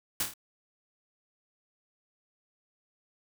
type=noise with echo; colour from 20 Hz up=white; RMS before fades=-29 dBFS; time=0.2-0.23 s; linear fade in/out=2 ms; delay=27 ms; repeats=4; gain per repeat=-5 dB; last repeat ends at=0.338 s; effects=none